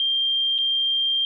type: tone with dropouts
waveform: sine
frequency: 3183 Hz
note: G7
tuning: 26 cents sharp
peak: -19 dBFS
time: 0-1.25 s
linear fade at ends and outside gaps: 1 ms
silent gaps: 0.581-0.586 s
effects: none